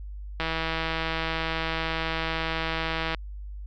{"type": "click train", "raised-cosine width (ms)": 0.3, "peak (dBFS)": -12, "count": 446, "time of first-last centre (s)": [0.4, 3.147], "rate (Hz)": 162, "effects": ["added 50 Hz sine -35 dBFS peak until 3.66 s", "low-pass 5000 Hz 12 dB/octave"]}